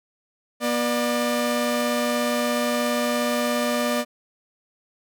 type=tone pair together; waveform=sawtooth; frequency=241.8 / 596 Hz; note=B3 / D5; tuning=-36 / +25 cents; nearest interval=octave + major third; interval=1561 cents; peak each=-20 dBFS; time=0.6-4.05 s; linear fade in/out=50 ms; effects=none